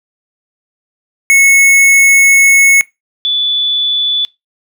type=tone pair in turn; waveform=square / sine; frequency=2197 / 3466 Hz; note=C#7 / A7; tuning=-16 / -27 cents; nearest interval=minor sixth; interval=789 cents; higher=second; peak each=-5 / -10 dBFS; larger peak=first; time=1.3-2.81 / 3.25-4.25 s; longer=first; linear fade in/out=0 ms; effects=noise-tail reverb RT60 0.2 s tail -22 dB re dry